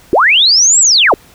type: linear two-way sweep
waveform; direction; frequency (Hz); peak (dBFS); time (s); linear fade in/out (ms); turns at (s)
sine; up then down; 290 to 7900 to 290; -5; 0.13-1.14; 0; 0.8
effects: pink hiss -43 dBFS RMS until 1.34 s